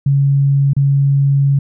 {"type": "tone with dropouts", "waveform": "sine", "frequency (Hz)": 139.3, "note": "C#3", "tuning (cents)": 9, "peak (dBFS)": -9, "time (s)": [0.06, 1.59], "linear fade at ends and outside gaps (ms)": 5, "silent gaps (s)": [0.734, 0.765], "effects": []}